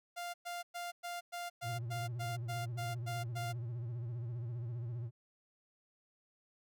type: tone bursts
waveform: sawtooth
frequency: 698.5 Hz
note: F5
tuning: in tune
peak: -36 dBFS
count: 12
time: 0.16-3.53 s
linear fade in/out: 20 ms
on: 180 ms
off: 110 ms
type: tone with vibrato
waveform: triangle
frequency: 118.5 Hz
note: A#2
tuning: 29 cents sharp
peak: -36 dBFS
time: 1.62-5.11 s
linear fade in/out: 50 ms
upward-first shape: sine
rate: 15 Hz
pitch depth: 93 cents each way
effects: none